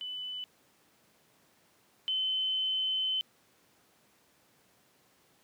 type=tone pair in turn; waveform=sine; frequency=2998 / 3056 Hz; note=F#7 / G7; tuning=+22 / -45 cents; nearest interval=unison; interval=33 cents; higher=second; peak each=-36 / -28 dBFS; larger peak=second; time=0.01-0.44 / 2.08-3.21 s; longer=second; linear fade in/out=0 ms; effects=pink hiss -66 dBFS RMS until 5.43 s + high-pass 150 Hz 12 dB/octave